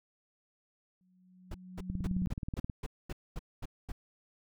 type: tone with exponential growth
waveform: sine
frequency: 183.5 Hz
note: F#3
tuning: 14 cents flat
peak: -28 dBFS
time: 1.01-2.26 s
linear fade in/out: 0 ms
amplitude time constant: 270 ms
type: noise bursts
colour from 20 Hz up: brown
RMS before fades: -37 dBFS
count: 10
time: 1.51-3.92 s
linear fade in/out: 5 ms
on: 34 ms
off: 230 ms
type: click train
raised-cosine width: 5 ms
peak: -24 dBFS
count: 16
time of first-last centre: 1.9-2.698 s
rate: 18.8 Hz
effects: none